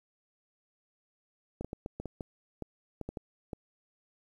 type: clicks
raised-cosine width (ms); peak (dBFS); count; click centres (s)
2; -24; 12; 1.61 / 1.646 / 1.731 / 1.861 / 2 / 2.057 / 2.208 / 2.623 / 3.013 / 3.09 / 3.172 / 3.532
effects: 10-bit